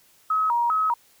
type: tone with vibrato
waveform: sine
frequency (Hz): 1100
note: C#6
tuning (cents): -14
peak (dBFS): -19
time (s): 0.3-0.94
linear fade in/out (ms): 5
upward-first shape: square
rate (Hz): 2.5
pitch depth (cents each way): 260
effects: white hiss -58 dBFS RMS until 1.2 s